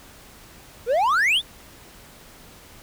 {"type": "exponential sweep", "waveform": "triangle", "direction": "up", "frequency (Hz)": [440, 3733], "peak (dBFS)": -15, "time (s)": [0.86, 1.42], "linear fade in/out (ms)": 50, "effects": ["pink hiss -47 dBFS RMS until 2.82 s"]}